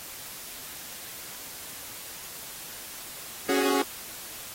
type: chord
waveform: sawtooth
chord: C# suspended fourth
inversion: none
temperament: equal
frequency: 277.2 / 370 / 415.3 Hz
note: C#4 / F#4 / G#4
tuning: 0 / 0 / 0 cents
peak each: -23 dBFS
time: 3.49-3.82 s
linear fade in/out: 2 ms
effects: white hiss -41 dBFS RMS until 4.54 s + AAC 48 kbps